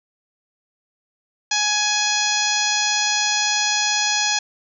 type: harmonic tone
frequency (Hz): 837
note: G#5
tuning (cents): +13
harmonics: 1 / 2 / 3 / 4 / 5 / 6 / 7 / 8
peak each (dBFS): -26 / -26 / -26 / -26 / -26 / -26 / -26 / -26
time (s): 1.51-4.39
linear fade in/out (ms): 5
effects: none